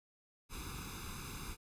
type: noise with comb filter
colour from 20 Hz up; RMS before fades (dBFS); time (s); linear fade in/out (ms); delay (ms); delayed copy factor
pink; -45; 0.49-1.57; 50; 0.8; +0.95
effects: resampled to 32000 Hz